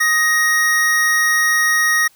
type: tone pair together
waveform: square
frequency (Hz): 1253 / 1877.4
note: D#6 / A#6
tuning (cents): +12 / +12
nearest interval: perfect fifth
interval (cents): 700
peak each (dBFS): -23 / -14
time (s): 0-2.08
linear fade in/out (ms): 10
effects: white hiss -53 dBFS RMS until 2.15 s